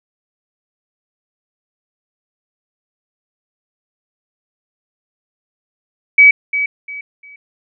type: tone with echo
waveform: sine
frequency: 2279 Hz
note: C#7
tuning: 47 cents sharp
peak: -3 dBFS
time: 6.18-6.31 s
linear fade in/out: 5 ms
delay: 350 ms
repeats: 3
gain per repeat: -11 dB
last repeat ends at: 7.36 s
effects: none